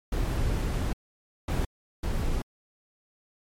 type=noise bursts at uneven times; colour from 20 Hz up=brown; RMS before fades=-27 dBFS; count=3; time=0.12-0.93 / 1.48-1.65 / 2.03-2.42 s; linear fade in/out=5 ms; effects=MP3 64 kbps